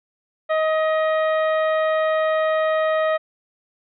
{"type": "harmonic tone with a mistuned harmonic", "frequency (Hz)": 630, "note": "D#5", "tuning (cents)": 21, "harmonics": [1, 2, 3, 4, 5, 6], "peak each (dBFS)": [-18, -25, -28, -39, -41, -42], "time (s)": [0.49, 3.18], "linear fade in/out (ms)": 20, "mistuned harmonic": 4, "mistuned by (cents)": -43, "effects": []}